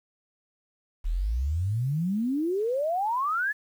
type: exponential sweep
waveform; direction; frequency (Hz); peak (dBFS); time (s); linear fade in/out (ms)
sine; up; 36.71 to 1760; -24; 1.04-3.53; 20
effects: 9-bit